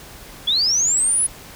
sine linear sweep, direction up, 3300 to 10510 Hz, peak -15 dBFS, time 0.47-1.27 s, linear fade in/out 10 ms, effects pink hiss -40 dBFS RMS until 1.55 s

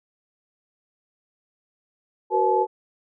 sine tone cluster, 374.2 / 471 / 512 / 862 Hz, F#4 / A#4 / C5 / A5, +20 / +18 / -38 / -36 cents, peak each -23 / -24 / -28 / -20 dBFS, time 2.3-2.67 s, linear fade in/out 50 ms, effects none

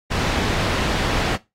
pink low-pass noise, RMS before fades -22 dBFS, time 0.1-1.37 s, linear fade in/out 20 ms, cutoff 4200 Hz, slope 12 dB/octave, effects noise-tail reverb RT60 0.2 s tail -17 dB re dry + AAC 48 kbps

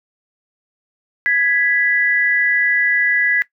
sine tone pair together, 1664 / 1977.1 Hz, G#6 / B6, +3 / +1 cents, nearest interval minor third, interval 298 cents, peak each -16 dBFS, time 1.26-3.42 s, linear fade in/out 0 ms, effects noise-tail reverb RT60 0.1 s tail -18 dB re dry

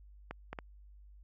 clicks, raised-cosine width 0.5 ms, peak -25 dBFS, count 3, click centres 0.31 / 0.53 / 0.588 s, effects added 50 Hz sine -53 dBFS peak until 1.23 s

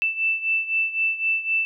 sine beating tone pair, 2652 / 2655.9 Hz, E7 / E7, +10 / +12 cents, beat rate 3.9 Hz, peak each -22 / -26 dBFS, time 0.02-1.65 s, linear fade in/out 0 ms, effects none

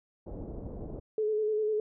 pink low-pass noise, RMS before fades -40 dBFS, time 0.26-1 s, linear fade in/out 10 ms, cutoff 610 Hz, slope 24 dB/octave
sine tone with vibrato, 428.6 Hz, A4, 45 cents flat, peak -26 dBFS, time 1.18-1.8 s, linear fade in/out 2 ms, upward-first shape square, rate 10 Hz, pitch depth 25 cents each way
effects none

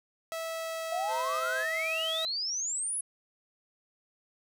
sawtooth tone with pitch glide, 653 to 644.8 Hz, E5 to E5, -17 to -38 cents, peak -30 dBFS, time 0.32-2.25 s, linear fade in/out 0 ms, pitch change -21 cents, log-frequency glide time 0.46-1.75 s
sine exponential sweep, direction up, 676 to 10850 Hz, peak -30 dBFS, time 0.92-3.01 s, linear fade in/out 5 ms
sawtooth tone, 517 Hz, C5, 21 cents flat, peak -33 dBFS, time 1.07-1.66 s, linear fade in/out 50 ms
effects none

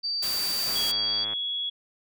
sine tone, 4636 Hz, D8, 23 cents flat, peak -26 dBFS, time 0.03-1.25 s, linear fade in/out 20 ms
white noise, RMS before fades -33 dBFS, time 0.22-0.92 s, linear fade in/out 10 ms
click train, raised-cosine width 0.5 ms, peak -25 dBFS, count 72, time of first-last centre 0.67-1.334 s, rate 107 Hz
sine tone with pitch glide, 3322 to 3353 Hz, G#7 to G#7, 0 to +16 cents, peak -27 dBFS, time 0.75-1.7 s, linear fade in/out 10 ms, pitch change +16 cents, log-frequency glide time 1.11-1.23 s
effects none

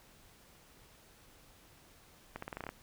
accelerating click train, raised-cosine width 0.5 ms, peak -25 dBFS, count 9, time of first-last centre 2.36-2.691 s, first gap 64 ms, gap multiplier 0.87, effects pink hiss -61 dBFS RMS until 2.82 s

